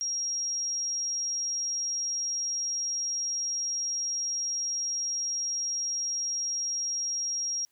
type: tone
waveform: sine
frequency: 5620 Hz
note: F8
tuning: 10 cents sharp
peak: -28 dBFS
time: 0.01-7.65 s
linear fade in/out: 0 ms
effects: white hiss -72 dBFS RMS until 7.71 s